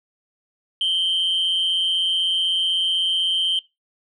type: tone pair together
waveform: sine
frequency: 2960 / 3136 Hz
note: F#7 / G7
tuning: 0 / 0 cents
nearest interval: minor second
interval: 100 cents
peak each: -24 / -17 dBFS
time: 0.81-3.59 s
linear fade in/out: 2 ms
effects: noise-tail reverb RT60 0.2 s tail -20 dB re dry + tanh soft clip ceiling -15 dBFS